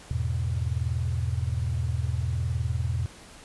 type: chord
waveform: sine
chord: E major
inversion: none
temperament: equal with one note detuned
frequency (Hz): 82.65 / 103.83 / 123.47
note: E2 / G#2 / B2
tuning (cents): +5 / 0 / 0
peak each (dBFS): -28 / -31 / -29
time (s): 0.11-3.06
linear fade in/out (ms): 0
effects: pink hiss -48 dBFS RMS until 3.44 s + resampled to 24000 Hz